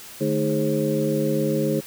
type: tone cluster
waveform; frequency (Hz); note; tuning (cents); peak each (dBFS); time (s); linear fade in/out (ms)
sine; 151.1 / 218.5 / 315.4 / 414.1 / 533; D3 / A3 / D#4 / G#4 / C5; +50 / -12 / +24 / -5 / +32; -26; 0.2-1.81; 20
effects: white hiss -41 dBFS RMS until 1.86 s